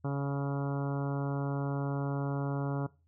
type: harmonic tone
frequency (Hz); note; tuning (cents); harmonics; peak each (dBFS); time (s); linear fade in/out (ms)
140; C#3; +18; 1 / 2 / 3 / 4 / 5 / 6 / 7 / 8 / 9 / 10; -31 / -37 / -41 / -43 / -45 / -47 / -48 / -49 / -50 / -51; 0.04-2.87; 10
effects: noise-tail reverb RT60 0.3 s tail -20 dB re dry + added 83 Hz sine -66 dBFS peak until 3.07 s